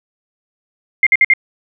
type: tone bursts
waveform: sine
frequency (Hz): 2112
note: C7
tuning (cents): +16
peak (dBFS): -6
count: 4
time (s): 1.03-1.336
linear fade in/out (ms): 2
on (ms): 36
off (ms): 54
effects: none

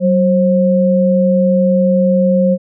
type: tone pair together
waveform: sine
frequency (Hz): 188.4 / 533.5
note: F#3 / C5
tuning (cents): +32 / +34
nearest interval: octave + tritone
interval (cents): 1802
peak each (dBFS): -11 / -12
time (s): 0-2.58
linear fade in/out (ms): 50
effects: none

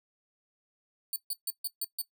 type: tone bursts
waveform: 5% pulse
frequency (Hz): 4500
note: C#8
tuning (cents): +25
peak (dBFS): -23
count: 6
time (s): 1.13-2.016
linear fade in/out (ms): 2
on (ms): 31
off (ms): 140
effects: noise-tail reverb RT60 0.1 s tail -17 dB re dry

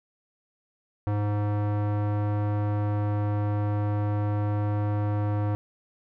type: tone with low-pass filter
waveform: square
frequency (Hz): 103.83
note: G#2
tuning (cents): 0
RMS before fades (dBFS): -26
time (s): 1.07-5.55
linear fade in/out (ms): 0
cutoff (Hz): 1100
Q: 1
effects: none

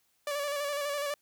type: tone with vibrato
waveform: sawtooth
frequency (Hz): 576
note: D5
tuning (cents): -34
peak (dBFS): -27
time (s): 0.27-1.14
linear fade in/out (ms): 2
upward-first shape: square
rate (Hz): 12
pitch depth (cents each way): 33
effects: white hiss -72 dBFS RMS until 1.21 s

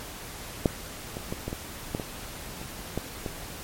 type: clicks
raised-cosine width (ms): 2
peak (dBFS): -6 / -20 / -17 / -18 / -18 / -14 / -19 / -25 / -14 / -17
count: 10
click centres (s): 0.658 / 1.169 / 1.325 / 1.48 / 1.529 / 1.949 / 1.998 / 2.615 / 2.976 / 3.262
effects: pink hiss -40 dBFS RMS until 3.63 s + MP3 64 kbps

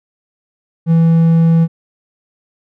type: tone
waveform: triangle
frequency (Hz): 164.9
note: E3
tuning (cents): +1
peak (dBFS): -5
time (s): 0.86-1.68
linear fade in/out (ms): 50
effects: none

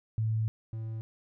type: tone pair in turn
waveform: sine / triangle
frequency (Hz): 110.4 / 111.49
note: A2 / A2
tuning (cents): +6 / +23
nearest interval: unison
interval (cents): 17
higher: second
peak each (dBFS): -26 / -32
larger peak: first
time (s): 0.18-0.48 / 0.73-1.01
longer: first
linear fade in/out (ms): 0
effects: none

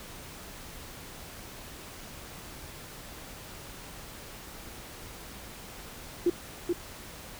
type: tone with echo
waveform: sine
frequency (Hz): 349.2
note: F4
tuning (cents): 0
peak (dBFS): -20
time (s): 6.26-6.3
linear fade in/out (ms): 5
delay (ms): 430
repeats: 1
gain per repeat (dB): -4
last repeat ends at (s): 6.73
effects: pink hiss -45 dBFS RMS until 7.39 s

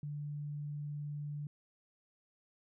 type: tone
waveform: sine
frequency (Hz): 146.83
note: D3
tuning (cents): 0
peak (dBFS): -38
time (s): 0.03-1.47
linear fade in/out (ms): 2
effects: none

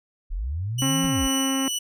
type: linear two-way sweep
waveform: sine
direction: up then down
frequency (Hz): 32.03 to 176.8 to 32.03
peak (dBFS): -25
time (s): 0.3-1.28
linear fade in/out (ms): 20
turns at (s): 1.06
type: tone with tremolo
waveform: 20% pulse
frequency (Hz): 2960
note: F#7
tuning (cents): 0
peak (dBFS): -19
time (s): 0.78-1.79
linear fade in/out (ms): 10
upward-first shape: sine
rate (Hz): 2.2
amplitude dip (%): 35
type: harmonic tone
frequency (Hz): 268.4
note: C4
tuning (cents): +44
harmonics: 1 / 2 / 3 / 4 / 5 / 6 / 7 / 8 / 9 / 10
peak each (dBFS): -23 / -35 / -37 / -35 / -38 / -43 / -40 / -44 / -46 / -43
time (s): 0.82-1.68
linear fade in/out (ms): 0
type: noise with exponential decay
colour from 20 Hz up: brown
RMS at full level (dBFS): -33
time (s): 1.04-1.19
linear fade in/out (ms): 1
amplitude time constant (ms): 31
effects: none

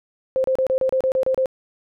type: tone bursts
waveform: sine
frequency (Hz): 523.3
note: C5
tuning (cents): 0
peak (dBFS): -16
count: 10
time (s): 0.36-1.458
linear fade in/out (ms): 0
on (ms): 81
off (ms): 32
effects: none

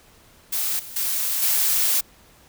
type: noise with level steps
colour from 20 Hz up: blue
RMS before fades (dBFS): -24 / -38 / -24 / -20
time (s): 0.52-2.01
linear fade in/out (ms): 10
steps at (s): 0.79 / 0.96 / 1.42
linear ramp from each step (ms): 5
effects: pink hiss -53 dBFS RMS until 2.48 s

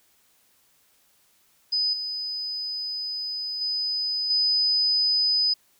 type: tone with level steps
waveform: sine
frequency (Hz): 5000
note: D#8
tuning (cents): +8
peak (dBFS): -21 / -28 / -24 / -19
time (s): 1.72-5.54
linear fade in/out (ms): 10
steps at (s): 1.93 / 3.61 / 4.3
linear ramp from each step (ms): 5
effects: white hiss -63 dBFS RMS until 5.79 s

